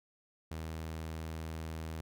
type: tone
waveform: sawtooth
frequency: 80.1 Hz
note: E2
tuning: 49 cents flat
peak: -35 dBFS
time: 0.51-2.01 s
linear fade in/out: 5 ms
effects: none